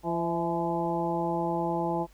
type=harmonic tone with a mistuned harmonic; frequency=170 Hz; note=F3; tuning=46 cents flat; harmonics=1 / 2 / 3 / 4 / 5 / 6; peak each=-33 / -31 / -36 / -34 / -31 / -40 dBFS; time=0.03-2.07 s; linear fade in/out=50 ms; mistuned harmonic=4; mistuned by=-54 cents; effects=added 50 Hz sine -55 dBFS peak until 2.13 s + pink hiss -62 dBFS RMS until 2.13 s